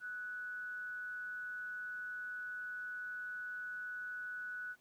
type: tone with amplitude modulation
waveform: sine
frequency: 1480 Hz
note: F#6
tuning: in tune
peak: -39 dBFS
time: 0-4.76 s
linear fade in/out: 50 ms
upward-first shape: sine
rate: 196 Hz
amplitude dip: 35%
effects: pink hiss -71 dBFS RMS until 4.8 s + high-pass 100 Hz 12 dB/octave